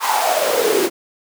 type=noise with high-pass filter sweep; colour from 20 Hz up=pink; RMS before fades=-17 dBFS; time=0-0.9 s; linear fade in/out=50 ms; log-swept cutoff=1000 to 330 Hz; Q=8.3; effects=none